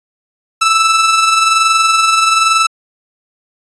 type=tone with amplitude modulation; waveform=sawtooth; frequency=1318.5 Hz; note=E6; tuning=in tune; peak=-3 dBFS; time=0.61-2.67 s; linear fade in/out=10 ms; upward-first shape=sine; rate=21.1 Hz; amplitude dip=40%; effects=resampled to 22050 Hz